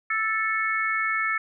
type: harmonic tone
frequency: 440 Hz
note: A4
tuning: in tune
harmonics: 3 / 4 / 5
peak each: -27 / -27 / -27 dBFS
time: 0.1-1.38 s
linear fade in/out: 5 ms
effects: none